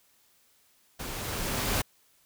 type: noise with level ramp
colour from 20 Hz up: pink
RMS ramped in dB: -38 to -27 dBFS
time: 0.99-1.82 s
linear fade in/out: 10 ms
effects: white hiss -65 dBFS RMS until 2.25 s